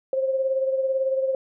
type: beating tone pair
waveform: sine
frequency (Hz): 529 / 547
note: C5 / C#5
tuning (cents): +19 / -23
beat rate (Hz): 18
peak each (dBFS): -21 / -30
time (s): 0.13-1.35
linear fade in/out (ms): 2
effects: none